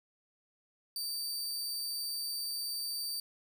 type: tone with amplitude modulation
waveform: sawtooth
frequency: 4631 Hz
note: D8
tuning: 25 cents flat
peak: -31 dBFS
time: 0.96-3.2 s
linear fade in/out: 2 ms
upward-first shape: sine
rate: 141 Hz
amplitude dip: 25%
effects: none